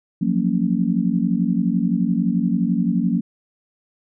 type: chord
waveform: sine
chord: Gb major seventh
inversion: third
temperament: just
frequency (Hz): 173.43 / 185 / 231.2 / 277.5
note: F3 / Gb3 / Bb3 / Db4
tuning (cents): -12 / 0 / -14 / +2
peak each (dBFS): -23 / -21 / -21 / -25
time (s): 0.21-3.21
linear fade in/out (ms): 10
effects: none